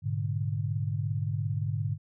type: chord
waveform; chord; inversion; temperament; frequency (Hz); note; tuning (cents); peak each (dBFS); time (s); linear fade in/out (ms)
sine; G# diminished; none; equal with one note detuned; 103.83 / 121.21 / 146.83; G#2 / B2 / D3; 0 / -32 / 0; -30 / -35 / -32; 0.02-1.98; 50
effects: none